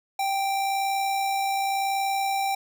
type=tone with amplitude modulation; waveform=square; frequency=784 Hz; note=G5; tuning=in tune; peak=-23 dBFS; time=0.19-2.55 s; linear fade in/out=5 ms; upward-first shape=sine; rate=60.9 Hz; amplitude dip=25%; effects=none